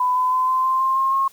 sine tone with pitch steps, 1000 / 1011 / 1022.2 / 1033.5 / 1044.9 / 1056.4 / 1068.1 / 1079.9 Hz, B5 / B5 / C6 / C6 / C6 / C6 / C6 / C#6, +21 / +40 / -41 / -22 / -3 / +16 / +35 / -46 cents, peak -16 dBFS, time 0-1.28 s, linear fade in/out 5 ms, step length 160 ms, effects white hiss -51 dBFS RMS until 1.32 s

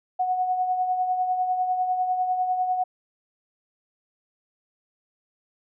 sine tone with tremolo, 736 Hz, F#5, 9 cents flat, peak -19 dBFS, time 0.19-2.84 s, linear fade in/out 10 ms, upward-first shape triangle, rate 10 Hz, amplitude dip 55%, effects none

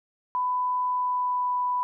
sine tone with pitch glide, 998 to 991.1 Hz, B5 to B5, +18 to +6 cents, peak -23 dBFS, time 0.35-1.83 s, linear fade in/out 0 ms, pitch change -12 cents, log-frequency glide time 0.85-1.56 s, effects none

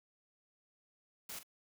white noise with echo, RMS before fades -45 dBFS, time 1.29-1.39 s, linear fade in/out 5 ms, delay 42 ms, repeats 1, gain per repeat -11 dB, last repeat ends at 1.432 s, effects none

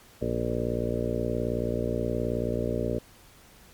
harmonic tone with a mistuned harmonic, 58.8 Hz, A#1, 16 cents sharp, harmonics 1 / 2 / 3 / 4 / 5 / 6 / 7 / 8 / 9 / 10, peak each -35 / -33 / -39 / -33 / -37 / -36 / -34 / -33 / -38 / -35 dBFS, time 0.21-2.99 s, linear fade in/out 10 ms, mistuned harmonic 10, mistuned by +25 cents, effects pink hiss -54 dBFS RMS until 3.73 s + MP3 96 kbps

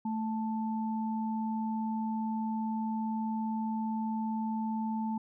sine tone pair together, 220.6 / 880 Hz, A3 / A5, +5 / 0 cents, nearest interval 2 octaves, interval 2395 cents, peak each -31 / -37 dBFS, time 0.05-5.18 s, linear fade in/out 5 ms, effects none

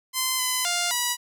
5% pulse tone with pitch steps, 1033 / 1015 / 702 / 973 Hz, C6 / B5 / F5 / B5, -22 / +47 / +9 / -26 cents, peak -11 dBFS, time 0.13-1.17 s, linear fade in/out 50 ms, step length 260 ms, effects none

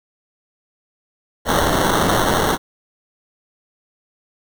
blue noise with sample-and-hold, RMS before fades -17 dBFS, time 1.45-2.58 s, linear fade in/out 50 ms, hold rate 2450 Hz, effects none

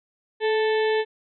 harmonic tone with a mistuned harmonic, 440 Hz, A4, in tune, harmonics 1 / 2 / 4 / 5 / 6 / 7 / 8 / 9, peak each -20 / -29 / -30 / -37 / -38 / -39 / -38 / -42 dBFS, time 0.4-1.05 s, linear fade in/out 50 ms, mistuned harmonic 1, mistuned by -23 cents, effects none

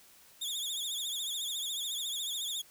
sawtooth tone with vibrato, 3501 Hz, A7, 9 cents flat, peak -31 dBFS, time 0.41-2.62 s, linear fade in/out 10 ms, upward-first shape triangle, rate 14 Hz, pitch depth 130 cents each way, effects white hiss -59 dBFS RMS until 2.7 s

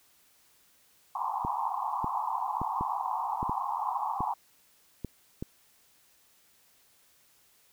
white band-pass noise, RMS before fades -32 dBFS, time 1.15-4.34 s, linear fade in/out 5 ms, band 760 to 1100 Hz, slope 96 dB/octave
clicks, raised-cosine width 3 ms, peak -21 dBFS, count 9, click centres 1.449 / 2.044 / 2.616 / 2.81 / 3.429 / 3.495 / 4.206 / 5.047 / 5.425 s
effects white hiss -64 dBFS RMS until 7.72 s

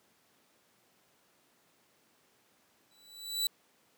sawtooth tone with exponential growth, 3951 Hz, B7, in tune, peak -23 dBFS, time 2.91-3.47 s, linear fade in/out 2 ms, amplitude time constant 120 ms, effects pink hiss -68 dBFS RMS until 3.97 s + high-pass 200 Hz 12 dB/octave

